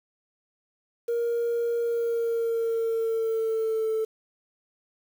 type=tone with pitch glide; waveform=sine; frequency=469.6 to 440.7 Hz; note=A#4 to A4; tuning=+13 to +3 cents; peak=-22 dBFS; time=1.08-4.05 s; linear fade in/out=10 ms; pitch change=-110 cents; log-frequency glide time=1.78-3.91 s; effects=tanh soft clip ceiling -20 dBFS + 8-bit